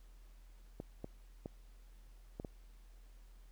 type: clicks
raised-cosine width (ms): 2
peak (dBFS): -29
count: 5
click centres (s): 0.801 / 1.044 / 1.459 / 2.399 / 2.448
effects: added 41 Hz sine -55 dBFS peak until 3.51 s + pink hiss -71 dBFS RMS until 3.51 s